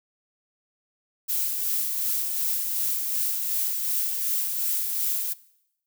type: noise with tremolo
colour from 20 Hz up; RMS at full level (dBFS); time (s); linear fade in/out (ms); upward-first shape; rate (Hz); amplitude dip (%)
violet; -25; 1.28-5.34; 20; sine; 2.7; 35
effects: noise-tail reverb RT60 0.8 s tail -20 dB re dry